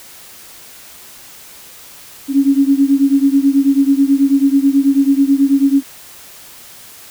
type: beating tone pair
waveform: sine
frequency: 273.1 / 282.3 Hz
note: C#4 / C#4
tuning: -26 / +32 cents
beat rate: 9.2 Hz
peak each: -11 / -13 dBFS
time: 2.28-5.83 s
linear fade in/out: 50 ms
effects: white hiss -38 dBFS RMS until 7.1 s